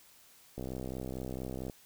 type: click train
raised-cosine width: 2 ms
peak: -26 dBFS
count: 73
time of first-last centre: 0.58-1.698 s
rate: 64.4 Hz
effects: white hiss -60 dBFS RMS until 1.85 s